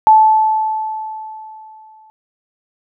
sine tone with exponential decay, 871 Hz, A5, 18 cents flat, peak -3 dBFS, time 0.07-2.1 s, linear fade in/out 0 ms, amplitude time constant 440 ms, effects none

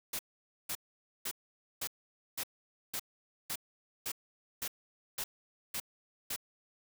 white noise bursts, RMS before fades -37 dBFS, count 12, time 0.13-6.362 s, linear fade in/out 5 ms, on 61 ms, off 500 ms, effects none

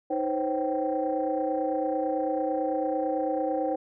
sine tone cluster, 313.1 / 511 / 540 / 773 Hz, D#4 / C5 / C#5 / G5, +11 / -41 / -45 / -24 cents, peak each -30 dBFS, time 0.1-3.76 s, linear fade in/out 10 ms, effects tanh soft clip ceiling -16 dBFS

